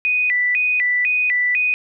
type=tone with vibrato; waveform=sine; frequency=2217 Hz; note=C#7; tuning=in tune; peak=-15 dBFS; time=0.05-1.74 s; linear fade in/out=0 ms; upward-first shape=square; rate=2 Hz; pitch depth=200 cents each way; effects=none